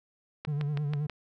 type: click train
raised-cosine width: 0.3 ms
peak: -21 dBFS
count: 5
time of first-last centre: 0.45-1.097 s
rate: 6.18 Hz
type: tone with vibrato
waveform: triangle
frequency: 146.83 Hz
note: D3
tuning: in tune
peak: -26 dBFS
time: 0.47-1.07 s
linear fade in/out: 10 ms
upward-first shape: sine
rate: 9.4 Hz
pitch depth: 58 cents each way
effects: none